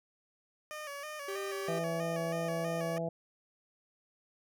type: tone with vibrato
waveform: 15% pulse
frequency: 587.3 Hz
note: D5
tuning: in tune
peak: -34 dBFS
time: 0.71-2.98 s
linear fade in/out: 0 ms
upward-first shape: square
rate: 3.1 Hz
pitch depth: 63 cents each way
type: tone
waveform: 45% pulse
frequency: 392 Hz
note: G4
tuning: in tune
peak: -37 dBFS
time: 1.28-1.79 s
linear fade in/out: 5 ms
type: harmonic tone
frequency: 166.1 Hz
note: E3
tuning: 13 cents sharp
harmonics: 1 / 2 / 3 / 4 / 5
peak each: -37 / -44 / -38 / -36 / -48 dBFS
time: 1.68-3.09 s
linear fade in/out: 5 ms
effects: none